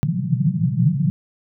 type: band-pass noise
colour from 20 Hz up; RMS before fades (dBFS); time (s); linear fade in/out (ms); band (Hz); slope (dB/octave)
pink; -19; 0.03-1.1; 0; 120 to 190; 96
effects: none